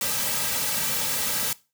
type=noise with comb filter; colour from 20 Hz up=white; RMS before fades=-26 dBFS; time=0.01-1.53 s; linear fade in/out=2 ms; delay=2.8 ms; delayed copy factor=-0.8; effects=noise-tail reverb RT60 0.3 s tail -20 dB re dry